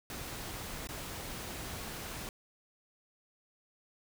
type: noise with dropouts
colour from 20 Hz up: pink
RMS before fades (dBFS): -42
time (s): 0.1-2.29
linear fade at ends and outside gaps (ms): 1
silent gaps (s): 0.872-0.889
effects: none